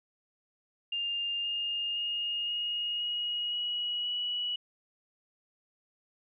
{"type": "tone with pitch steps", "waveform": "sine", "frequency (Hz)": [2806, 2827, 2848, 2870, 2892, 2913, 2935], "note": ["F7", "F7", "F7", "F7", "F#7", "F#7", "F#7"], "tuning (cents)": [8, 20, 33, 47, -40, -28, -15], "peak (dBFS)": -30, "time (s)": [0.92, 4.56], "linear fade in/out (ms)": 5, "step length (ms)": 520, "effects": []}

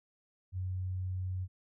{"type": "tone", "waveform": "sine", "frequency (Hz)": 92.5, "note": "F#2", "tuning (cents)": 0, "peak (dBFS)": -33, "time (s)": [0.52, 1.48], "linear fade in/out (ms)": 50, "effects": []}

